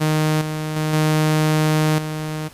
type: tone with level steps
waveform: sawtooth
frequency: 154.8 Hz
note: D#3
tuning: 9 cents flat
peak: -12 / -19 / -15 / -11 / -20 dBFS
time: 0-2.49 s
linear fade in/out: 20 ms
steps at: 0.41 / 0.76 / 0.93 / 1.98 s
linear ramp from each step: 5 ms
effects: pink hiss -45 dBFS RMS until 2.53 s + resampled to 32000 Hz